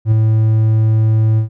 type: tone with ADSR envelope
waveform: triangle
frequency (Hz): 110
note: A2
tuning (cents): 0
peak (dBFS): -4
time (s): 0.05-1.49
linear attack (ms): 68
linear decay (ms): 4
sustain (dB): -3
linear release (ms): 110
effects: none